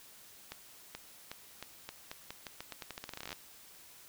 accelerating click train, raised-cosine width 0.2 ms, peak -24 dBFS, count 25, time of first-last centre 0.52-3.329 s, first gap 430 ms, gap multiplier 0.85, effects white hiss -56 dBFS RMS until 4.08 s

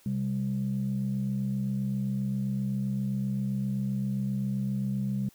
sine tone pair together, 130.81 / 198.44 Hz, C3 / G3, 0 / +21 cents, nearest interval perfect fifth, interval 721 cents, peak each -30 / -28 dBFS, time 0.06-5.29 s, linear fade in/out 2 ms, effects tanh soft clip ceiling -21 dBFS + white hiss -60 dBFS RMS until 5.34 s

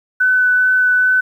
sine tone with vibrato, 1502 Hz, F#6, 26 cents sharp, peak -10 dBFS, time 0.2-1.21 s, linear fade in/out 10 ms, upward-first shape sine, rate 2.4 Hz, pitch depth 9 cents each way, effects 8-bit

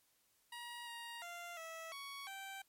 15% pulse tone with pitch steps, 953 / 939 / 694 / 652 / 1116 / 779 Hz, A#5 / A#5 / F5 / E5 / C#6 / G5, +38 / +12 / -11 / -19 / +11 / -11 cents, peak -40 dBFS, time 0.52-2.62 s, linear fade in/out 5 ms, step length 350 ms, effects white hiss -75 dBFS RMS until 2.68 s + MP3 64 kbps

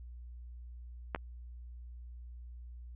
clicks, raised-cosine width 0.5 ms, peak -17 / -30 dBFS, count 2, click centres 1.148 / 1.16 s, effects added 60 Hz sine -45 dBFS peak until 2.95 s + resampled to 8000 Hz

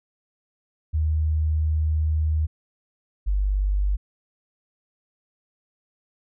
sine tone pair in turn, 77.78 / 49.17 Hz, D#2 / G1, 0 / +6 cents, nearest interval minor sixth, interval 794 cents, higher first, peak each -19 dBFS, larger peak neither, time 0.93-2.47 / 3.26-3.97 s, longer first, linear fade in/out 20 ms, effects none

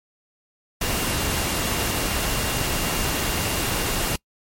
sine tone in noise, 2795 Hz, F7, 1 cent sharp, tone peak -35 dBFS, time 0.81-4.16 s, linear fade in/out 5 ms, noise pink, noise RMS -24 dBFS, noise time 0.81-4.16 s, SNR -14 dB, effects noise-tail reverb RT60 0.1 s tail -25 dB re dry + MP3 64 kbps

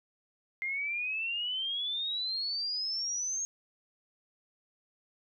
sine exponential sweep, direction up, 2093 to 6540 Hz, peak -31 dBFS, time 0.62-3.45 s, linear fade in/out 0 ms, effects none

